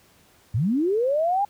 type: linear sweep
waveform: sine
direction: up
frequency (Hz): 92.5 to 829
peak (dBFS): -19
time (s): 0.54-1.45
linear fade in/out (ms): 5
effects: pink hiss -57 dBFS RMS until 1.49 s + high-pass 60 Hz 12 dB/octave